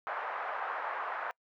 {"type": "band-pass noise", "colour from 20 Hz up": "white", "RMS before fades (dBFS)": -37, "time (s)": [0.07, 1.31], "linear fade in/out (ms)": 0, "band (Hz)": [610, 1500], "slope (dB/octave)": 24, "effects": ["noise-tail reverb RT60 0.1 s tail -26 dB re dry"]}